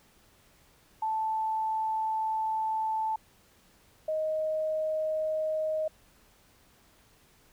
sine tone pair in turn, 878 / 625.3 Hz, A5 / D#5, -4 / +8 cents, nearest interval tritone, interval 588 cents, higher first, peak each -27 dBFS, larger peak neither, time 1.02-3.16 / 4.08-5.88 s, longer first, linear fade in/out 5 ms, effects pink hiss -62 dBFS RMS until 7.52 s

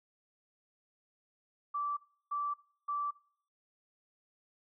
sine tone bursts, 1163 Hz, D6, 17 cents flat, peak -32 dBFS, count 3, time 1.74-3.11 s, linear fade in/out 10 ms, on 230 ms, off 340 ms, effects noise-tail reverb RT60 0.6 s tail -22 dB re dry

